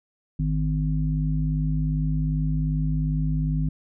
harmonic tone, 51.3 Hz, G#1, 21 cents flat, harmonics 1 / 3 / 5, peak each -26 / -23 / -31 dBFS, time 0.39-3.69 s, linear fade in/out 5 ms, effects none

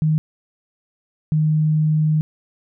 sine tone pair in turn, 155.56 / 154.57 Hz, D#3 / D#3, 0 / -11 cents, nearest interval unison, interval 11 cents, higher first, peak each -14 dBFS, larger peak neither, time 0.02-0.18 / 1.32-2.21 s, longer second, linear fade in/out 0 ms, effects none

